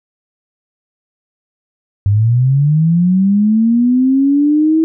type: linear sweep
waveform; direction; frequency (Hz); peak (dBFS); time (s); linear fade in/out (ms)
sine; up; 97.5 to 324.2; -8; 2.06-4.84; 0
effects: none